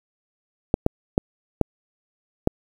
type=clicks; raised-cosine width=2 ms; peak=-3 dBFS; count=5; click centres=0.741 / 0.864 / 1.179 / 1.613 / 2.474 s; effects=7-bit